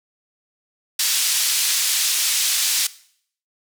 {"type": "band-pass noise", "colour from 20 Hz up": "pink", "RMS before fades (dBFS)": -20, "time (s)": [0.99, 2.87], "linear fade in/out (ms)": 5, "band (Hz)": [3800, 12000], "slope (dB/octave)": 12, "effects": ["noise-tail reverb RT60 0.6 s tail -18 dB re dry"]}